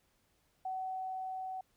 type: tone with level ramp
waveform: sine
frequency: 753 Hz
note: F#5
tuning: 30 cents sharp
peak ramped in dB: -35 to -38 dBFS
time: 0.65-1.61 s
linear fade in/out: 5 ms
effects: pink hiss -74 dBFS RMS until 1.76 s